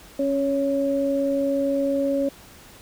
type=tone pair together; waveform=sine; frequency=275.7 / 556.8 Hz; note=C#4 / C#5; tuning=-9 / +8 cents; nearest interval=octave; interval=1217 cents; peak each=-23 / -22 dBFS; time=0.19-2.29 s; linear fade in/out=5 ms; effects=pink hiss -47 dBFS RMS until 2.81 s